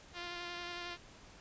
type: tone with vibrato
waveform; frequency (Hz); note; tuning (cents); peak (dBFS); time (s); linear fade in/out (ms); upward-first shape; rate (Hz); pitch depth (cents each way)
5% pulse; 349.2; F4; 0; -30; 0.13-0.98; 50; square; 11; 11
effects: pink hiss -57 dBFS RMS until 1.4 s + resampled to 16000 Hz